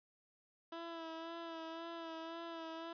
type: tone with vibrato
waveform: 15% pulse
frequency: 330 Hz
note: E4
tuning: 2 cents sharp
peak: -38 dBFS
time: 0.72-2.93 s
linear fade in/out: 5 ms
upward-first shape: sine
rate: 1.9 Hz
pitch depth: 32 cents each way
effects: resampled to 11025 Hz + 13-bit